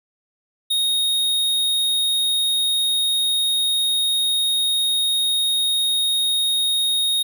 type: tone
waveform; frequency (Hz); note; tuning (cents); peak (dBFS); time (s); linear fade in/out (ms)
square; 3729; A#7; 0; -18; 0.7-7.23; 10
effects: none